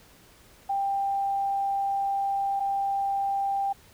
sine tone pair in turn, 791 / 791 Hz, G5 / G5, +15 / +15 cents, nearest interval unison, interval 0 cents, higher neither, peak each -24 dBFS, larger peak neither, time 0.69-2.6 / 2.6-3.73 s, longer first, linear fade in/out 10 ms, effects pink hiss -55 dBFS RMS until 3.93 s

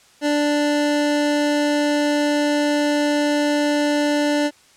25% pulse tone, 293.7 Hz, D4, in tune, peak -13 dBFS, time 0.21-4.51 s, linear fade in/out 50 ms, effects white hiss -52 dBFS RMS until 4.76 s + low-pass 8000 Hz 12 dB/octave

